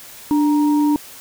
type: tone pair together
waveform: sine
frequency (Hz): 295.3 / 936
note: D4 / A#5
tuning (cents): +10 / +7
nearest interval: octave + minor sixth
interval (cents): 1997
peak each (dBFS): -13 / -24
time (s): 0.31-0.96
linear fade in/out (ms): 0
effects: white hiss -39 dBFS RMS until 1.2 s